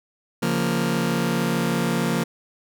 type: chord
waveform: sawtooth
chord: Bb minor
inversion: first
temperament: just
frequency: 139.85 / 174.81 / 233.1 Hz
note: Db3 / F3 / Bb3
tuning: +16 / +2 / 0 cents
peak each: -24 / -20 / -20 dBFS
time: 0.42-2.24 s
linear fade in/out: 10 ms
effects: none